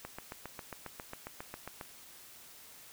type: click train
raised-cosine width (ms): 0.5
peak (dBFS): -26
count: 14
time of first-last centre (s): 0.05-1.812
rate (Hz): 7.38
effects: white hiss -54 dBFS RMS until 2.92 s